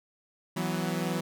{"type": "chord", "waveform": "sawtooth", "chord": "E suspended second", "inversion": "none", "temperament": "equal with one note detuned", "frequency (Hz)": [164.81, 186.39, 246.9], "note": ["E3", "F#3", "B3"], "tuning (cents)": [0, 13, 0], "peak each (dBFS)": [-28, -28, -32], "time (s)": [0.56, 1.21], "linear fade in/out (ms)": 10, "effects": []}